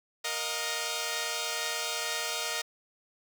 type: chord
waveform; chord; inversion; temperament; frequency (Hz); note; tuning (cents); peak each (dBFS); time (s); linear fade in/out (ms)
5% pulse; Bb suspended fourth; none; equal with one note detuned; 466.2 / 622.3 / 714.4; Bb4 / Eb5 / F5; 0 / 0 / +39; -24 / -23 / -25; 0.24-2.62; 10
effects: none